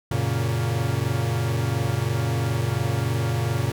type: chord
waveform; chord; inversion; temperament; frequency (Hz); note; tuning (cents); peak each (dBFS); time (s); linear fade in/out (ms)
45% pulse; F# major; none; equal with one note detuned; 92.5 / 116.54 / 139.47; F#2 / A#2 / C#3; 0 / 0 / +11; -29 / -24 / -27; 0.11-3.72; 5
effects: none